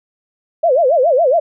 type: tone with vibrato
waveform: sine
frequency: 587.3 Hz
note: D5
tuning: in tune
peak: -9 dBFS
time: 0.63-1.4 s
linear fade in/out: 10 ms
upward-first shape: sine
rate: 7.2 Hz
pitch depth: 290 cents each way
effects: none